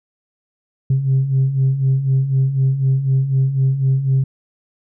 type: beating tone pair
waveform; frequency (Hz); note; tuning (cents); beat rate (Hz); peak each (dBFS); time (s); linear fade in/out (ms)
sine; 130.81 / 134.81; C3 / C#3; 0 / -48; 4; -19 / -13; 0.9-4.24; 5
effects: tanh soft clip ceiling -9 dBFS